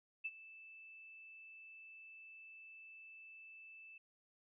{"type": "tone with ADSR envelope", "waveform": "sine", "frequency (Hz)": 2637, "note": "E7", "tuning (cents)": 0, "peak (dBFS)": -37, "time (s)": [0.24, 3.98], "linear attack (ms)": 16, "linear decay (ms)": 43, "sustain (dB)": -17, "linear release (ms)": 5, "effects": []}